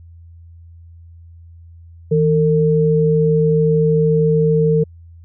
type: tone pair together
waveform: sine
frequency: 159.88 / 452.2 Hz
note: D#3 / A4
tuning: +47 / +47 cents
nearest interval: octave + tritone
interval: 1800 cents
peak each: -14 dBFS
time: 2.11-4.84 s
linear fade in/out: 10 ms
effects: added 84 Hz sine -38 dBFS peak until 5.24 s